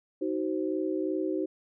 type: chord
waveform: sine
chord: C diminished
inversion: first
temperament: just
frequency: 314 / 376.7 / 523.3 Hz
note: Eb4 / Gb4 / C5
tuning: +16 / +31 / 0 cents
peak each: -30 / -31 / -36 dBFS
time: 0.21-1.46 s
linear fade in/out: 10 ms
effects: none